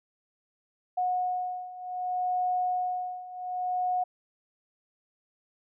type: beating tone pair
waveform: sine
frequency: 728 / 728.65 Hz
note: F#5 / F#5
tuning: -28 / -27 cents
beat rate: 0.65 Hz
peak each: -32 / -29 dBFS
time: 0.97-4.04 s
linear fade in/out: 10 ms
effects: none